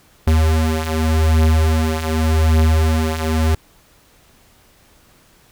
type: beating tone pair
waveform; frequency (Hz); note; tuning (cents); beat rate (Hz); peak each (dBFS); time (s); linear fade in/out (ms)
square; 78.7 / 79.56; D#2 / D#2; +20 / +39; 0.86; -19 / -15; 0.27-3.55; 5
effects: pink hiss -52 dBFS RMS until 5.51 s